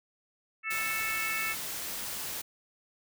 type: harmonic tone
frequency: 440 Hz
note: A4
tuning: in tune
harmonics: 3 / 4 / 5 / 6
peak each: -38 / -39 / -33 / -37 dBFS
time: 0.63-1.56 s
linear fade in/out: 50 ms
type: noise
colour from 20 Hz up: white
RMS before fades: -37 dBFS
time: 0.7-2.42 s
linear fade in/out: 10 ms
effects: none